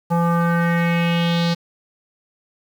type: tone with low-pass filter sweep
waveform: square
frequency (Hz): 170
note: F3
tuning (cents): -46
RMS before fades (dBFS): -18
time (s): 0.1-1.55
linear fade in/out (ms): 20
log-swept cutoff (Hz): 950 to 4500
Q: 3.4
effects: 7-bit